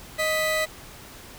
35% pulse tone pair together, 623.7 / 1975.5 Hz, D#5 / B6, +4 / 0 cents, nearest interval octave + minor sixth, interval 1996 cents, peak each -23 / -24 dBFS, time 0.18-0.66 s, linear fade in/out 20 ms, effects pink hiss -44 dBFS RMS until 1.38 s

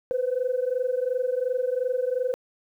sine tone pair together, 493.9 / 516.7 Hz, B4 / C5, 0 / -22 cents, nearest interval minor second, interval 78 cents, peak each -25 dBFS, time 0.11-2.34 s, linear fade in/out 0 ms, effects tanh soft clip ceiling -17 dBFS + 10-bit

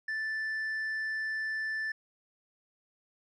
sine tone with tanh clipping, 1760 Hz, A6, in tune, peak -32 dBFS, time 0.08-1.92 s, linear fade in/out 5 ms, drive 3 dB, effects none

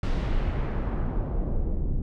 brown noise with low-pass filter sweep, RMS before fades -26 dBFS, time 0.03-2.02 s, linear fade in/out 2 ms, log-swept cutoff 5000 to 290 Hz, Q 0.89, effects none

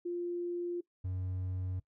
sine / triangle tone pair in turn, 349.2 / 92.49 Hz, F4 / F#2, 0 / 0 cents, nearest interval octave + major seventh, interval 2300 cents, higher first, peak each -33 / -32 dBFS, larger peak second, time 0.05-0.81 / 1.04-1.8 s, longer neither, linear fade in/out 10 ms, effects noise-tail reverb RT60 0.1 s tail -20 dB re dry

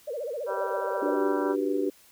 sine tone with vibrato, 529 Hz, C5, 19 cents sharp, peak -30 dBFS, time 0.07-1.17 s, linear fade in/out 10 ms, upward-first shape sine, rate 15 Hz, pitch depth 250 cents each way
harmonic tone, 194.4 Hz, G3, 14 cents flat, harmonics 2 / 3 / 4 / 5 / 6 / 7 / 8, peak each -36 / -34 / -40 / -33 / -42 / -39 / -41 dBFS, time 0.46-1.56 s, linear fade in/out 50 ms
sine chord, G major seventh, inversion second, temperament just, 294 / 367.5 / 392 / 490 Hz, D4 / F#4 / G4 / B4, +2 / -12 / 0 / -14 cents, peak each -29 / -32 / -28 / -33 dBFS, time 1.02-1.9 s, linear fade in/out 5 ms
effects white hiss -57 dBFS RMS until 2.11 s

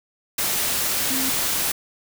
sine tone in noise, 264.1 Hz, C4, 16 cents sharp, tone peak -27 dBFS, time 1.1-1.3 s, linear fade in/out 5 ms, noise white, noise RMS -23 dBFS, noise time 0.38-1.72 s, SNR -7 dB, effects none

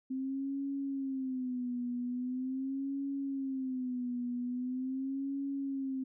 sine tone with vibrato, 260 Hz, C4, 11 cents flat, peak -33 dBFS, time 0.1-6.04 s, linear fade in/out 10 ms, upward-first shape sine, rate 0.42 Hz, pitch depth 110 cents each way, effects none

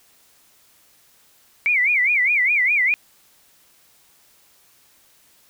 sine tone with vibrato, 2197 Hz, C#7, 16 cents flat, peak -15 dBFS, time 1.66-2.94 s, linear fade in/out 0 ms, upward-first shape sine, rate 4.9 Hz, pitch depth 200 cents each way, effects white hiss -56 dBFS RMS until 5.49 s

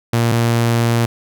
sawtooth tone pair in turn, 117 / 117 Hz, A#2 / A#2, +7 / +7 cents, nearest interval unison, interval 0 cents, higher neither, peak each -9 dBFS, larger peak neither, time 0.13-0.32 / 0.32-1.06 s, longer second, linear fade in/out 5 ms, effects none

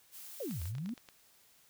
blue noise, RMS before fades -49 dBFS, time 0.11-0.73 s, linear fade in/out 50 ms
sine exponential two-way sweep, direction down then up, 622.3 to 75.8 to 257.3 Hz, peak -36 dBFS, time 0.4-0.94 s, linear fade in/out 5 ms, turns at 0.62 s
clicks, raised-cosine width 0.2 ms, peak -34 dBFS, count 9, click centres 0.51 / 0.617 / 0.656 / 0.752 / 0.783 / 0.86 / 0.892 / 0.978 / 1.088 s
effects white hiss -65 dBFS RMS until 1.69 s

